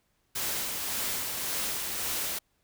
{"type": "noise with tremolo", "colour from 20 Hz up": "white", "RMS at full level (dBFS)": -31, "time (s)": [0.35, 2.39], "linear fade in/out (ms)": 10, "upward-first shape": "sine", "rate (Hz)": 1.8, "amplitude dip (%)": 30, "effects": ["pink hiss -73 dBFS RMS until 2.63 s"]}